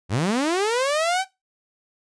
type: linear sweep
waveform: sawtooth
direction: up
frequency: 82.41 to 784 Hz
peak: -16 dBFS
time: 0.09-1.25 s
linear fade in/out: 50 ms
effects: noise-tail reverb RT60 0.2 s tail -18 dB re dry + resampled to 22050 Hz